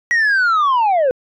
sine linear sweep, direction down, 1929 to 488 Hz, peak -9 dBFS, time 0.11-1.11 s, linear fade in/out 0 ms, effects tanh soft clip ceiling -11 dBFS

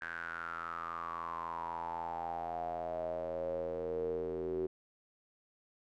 square tone with band-pass filter sweep, 41.89 Hz, E1, 29 cents sharp, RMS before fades -39 dBFS, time 0.01-4.67 s, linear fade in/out 10 ms, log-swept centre 1600 to 380 Hz, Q 9.8, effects none

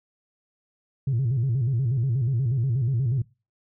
sine tone with vibrato, 125 Hz, B2, 21 cents sharp, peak -19 dBFS, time 1.07-3.22 s, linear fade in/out 5 ms, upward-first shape square, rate 8.3 Hz, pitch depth 150 cents each way, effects noise-tail reverb RT60 0.3 s tail -23 dB re dry + tanh soft clip ceiling -18 dBFS

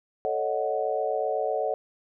sine chord, D# half-diminished seventh, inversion second, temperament equal, 440 / 554.4 / 622.3 / 740 Hz, A4 / C#5 / D#5 / F#5, 0 / 0 / 0 / 0 cents, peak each -30 dBFS, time 0.25-1.74 s, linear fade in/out 0 ms, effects none

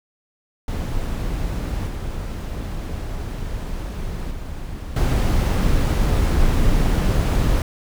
brown noise with level steps, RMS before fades -24 / -27 / -30 / -17 dBFS, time 0.68-7.62 s, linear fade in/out 2 ms, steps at 1.87 / 4.31 / 4.96 s, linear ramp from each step 5 ms, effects none

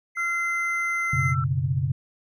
triangle tone, 2064 Hz, C7, 24 cents flat, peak -23 dBFS, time 0.15-1.35 s, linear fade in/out 50 ms
sine tone with pitch glide, 1373 to 1335.5 Hz, F6 to E6, -30 to +22 cents, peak -28 dBFS, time 0.17-1.44 s, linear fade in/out 2 ms, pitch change -48 cents, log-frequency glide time 0.99-1.25 s
sine chord, F# suspended fourth, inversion none, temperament just, 92.5 / 123.33 / 138.75 Hz, F#2 / B2 / C#3, 0 / -2 / +2 cents, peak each -29 / -26 / -24 dBFS, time 1.13-1.92 s, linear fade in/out 5 ms
effects none

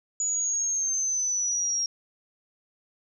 sine exponential sweep, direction down, 6900 to 5588 Hz, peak -24 dBFS, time 0.2-1.86 s, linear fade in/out 2 ms, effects none

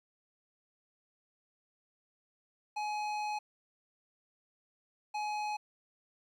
square tone bursts at uneven times, 842 Hz, G#5, 24 cents sharp, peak -34 dBFS, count 2, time 2.76-3.39 / 5.14-5.57 s, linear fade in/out 10 ms, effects low-pass 5000 Hz 12 dB/octave + 11-bit

